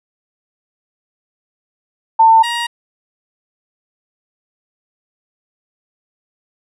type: tone pair in turn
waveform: sine / 15% pulse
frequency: 897 / 944.4 Hz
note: A5 / A#5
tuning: +33 / +22 cents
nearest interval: minor second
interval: 89 cents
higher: second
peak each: -5 / -11 dBFS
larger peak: first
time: 2.19-2.43 / 2.43-2.67 s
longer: neither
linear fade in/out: 10 ms
effects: low-pass 9000 Hz 12 dB/octave